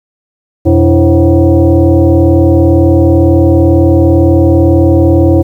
sine tone with frequency modulation, 123.47 Hz, B2, in tune, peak -3 dBFS, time 0.65-5.43 s, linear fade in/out 20 ms, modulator 209 Hz, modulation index 1.9, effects 7-bit

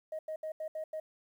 sine tone bursts at uneven times, 627 Hz, D#5, 13 cents sharp, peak -34 dBFS, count 6, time 0.12-0.19 / 0.28-0.36 / 0.43-0.52 / 0.6-0.68 / 0.75-0.84 / 0.93-1 s, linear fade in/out 5 ms, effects tanh soft clip ceiling -32 dBFS + 11-bit

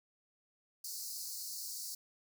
pink high-pass noise, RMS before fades -43 dBFS, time 0.84-1.95 s, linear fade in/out 5 ms, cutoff 4300 Hz, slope 96 dB/octave, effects none

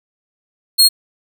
sawtooth tone, 4270 Hz, C8, 34 cents sharp, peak -4 dBFS, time 0.78-0.89 s, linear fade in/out 20 ms, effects none

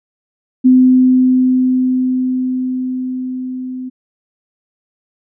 sine tone with level ramp, 255.6 Hz, C4, 40 cents flat, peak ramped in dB -4 to -22 dBFS, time 0.64-3.9 s, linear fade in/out 20 ms, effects none

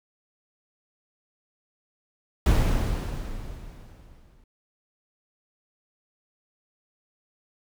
brown noise with exponential decay, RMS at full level -17 dBFS, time 2.46-4.44 s, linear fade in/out 2 ms, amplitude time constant 430 ms, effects none

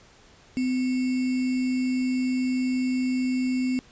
sine tone with sample-and-hold, 255.1 Hz, C4, 44 cents flat, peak -22 dBFS, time 0.57-3.79 s, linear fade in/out 0 ms, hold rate 2450 Hz, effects pink hiss -54 dBFS RMS until 3.91 s + resampled to 16000 Hz

